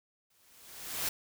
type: noise with exponential growth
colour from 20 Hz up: white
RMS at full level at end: -31 dBFS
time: 0.3-1.09 s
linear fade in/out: 5 ms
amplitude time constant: 170 ms
effects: none